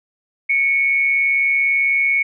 sine tone pair together, 2209 / 2349 Hz, C#7 / D7, -7 / 0 cents, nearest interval minor second, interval 107 cents, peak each -14 / -24 dBFS, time 0.49-2.23 s, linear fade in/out 10 ms, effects none

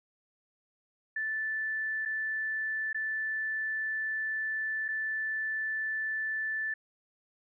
sine tone with dropouts, 1756 Hz, A6, 4 cents flat, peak -30 dBFS, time 1.16-6.74 s, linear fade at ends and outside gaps 5 ms, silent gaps 2.052-2.057 / 2.93-2.945 / 4.882-4.886 s, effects none

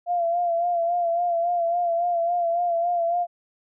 sine tone with vibrato, 689 Hz, F5, 24 cents flat, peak -20 dBFS, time 0.06-3.27 s, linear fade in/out 50 ms, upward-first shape sine, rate 3.6 Hz, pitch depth 46 cents each way, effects none

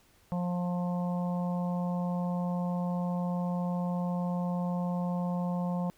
harmonic tone, 177.2 Hz, F3, 25 cents sharp, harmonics 1 / 3 / 4 / 5 / 6, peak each -29 / -39 / -42 / -42 / -46 dBFS, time 0.32-5.9 s, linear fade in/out 0 ms, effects pink hiss -64 dBFS RMS until 5.97 s

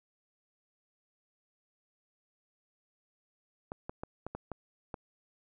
clicks, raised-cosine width 1 ms, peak -24 dBFS, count 7, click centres 3.719 / 3.895 / 4.035 / 4.266 / 4.35 / 4.517 / 4.942 s, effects none

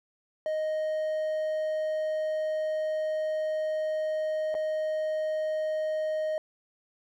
triangle tone with dropouts, 622.3 Hz, D#5, in tune, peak -25 dBFS, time 0.46-6.38 s, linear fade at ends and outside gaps 1 ms, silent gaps 4.543-4.55 s, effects none

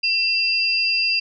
sine tone pair together, 2696 / 4804 Hz, E7 / D8, +38 / +38 cents, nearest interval minor seventh, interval 1000 cents, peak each -20 dBFS, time 0.03-1.2 s, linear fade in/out 10 ms, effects none

